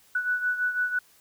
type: beating tone pair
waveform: sine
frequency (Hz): 1480 / 1486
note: F#6 / F#6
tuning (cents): 0 / +7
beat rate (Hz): 6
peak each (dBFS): -25 / -31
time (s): 0.15-0.99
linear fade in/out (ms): 5
effects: white hiss -59 dBFS RMS until 1.2 s